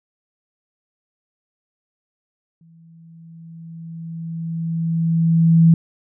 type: tone with exponential growth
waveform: sine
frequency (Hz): 164.81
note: E3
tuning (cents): 0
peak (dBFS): -7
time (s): 2.61-5.74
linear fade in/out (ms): 2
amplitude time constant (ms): 680
effects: none